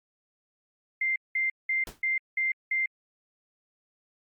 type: tone bursts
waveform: sine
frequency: 2093 Hz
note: C7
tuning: in tune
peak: -24 dBFS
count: 6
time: 1.01-2.86 s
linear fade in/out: 5 ms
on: 150 ms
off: 190 ms
type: noise with exponential decay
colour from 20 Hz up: pink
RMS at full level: -37 dBFS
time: 1.87-2.02 s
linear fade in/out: 2 ms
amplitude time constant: 32 ms
effects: Opus 48 kbps